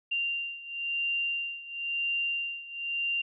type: beating tone pair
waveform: sine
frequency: 2779 / 2779.98 Hz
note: F7 / F7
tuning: -9 / -9 cents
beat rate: 0.98 Hz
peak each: -31 / -34 dBFS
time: 0.11-3.22 s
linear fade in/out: 10 ms
effects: none